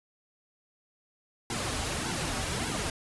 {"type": "noise with flanger", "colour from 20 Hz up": "pink", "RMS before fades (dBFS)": -32, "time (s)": [1.5, 2.9], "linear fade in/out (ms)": 2, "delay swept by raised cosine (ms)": [1.6, 5.9], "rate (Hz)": 1.7, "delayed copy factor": -0.85, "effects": ["resampled to 24000 Hz"]}